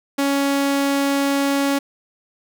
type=tone; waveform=sawtooth; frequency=278.8 Hz; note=C#4; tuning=10 cents sharp; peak=-13 dBFS; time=0.18-1.79 s; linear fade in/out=10 ms; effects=none